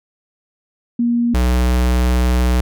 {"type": "tone pair in turn", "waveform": ["sine", "square"], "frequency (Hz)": [237.3, 61.81], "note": ["A#3", "B1"], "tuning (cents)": [31, 2], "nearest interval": "octave + major seventh", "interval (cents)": 2329, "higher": "first", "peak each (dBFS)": -13, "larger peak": "neither", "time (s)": [[0.99, 1.34], [1.34, 2.61]], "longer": "second", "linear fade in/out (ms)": 5, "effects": []}